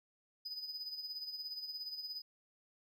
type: tone with tremolo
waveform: triangle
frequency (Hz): 4988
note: D#8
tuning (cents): +3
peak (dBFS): -38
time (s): 0.45-2.22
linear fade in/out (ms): 10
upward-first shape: sine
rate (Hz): 17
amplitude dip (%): 60
effects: none